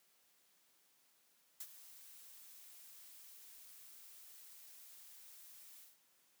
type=noise with ADSR envelope; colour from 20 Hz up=blue; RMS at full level=-45 dBFS; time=1.6-5.98 s; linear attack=6 ms; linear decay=56 ms; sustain=-13 dB; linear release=180 ms; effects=white hiss -73 dBFS RMS until 6.4 s + high-pass 150 Hz 12 dB/octave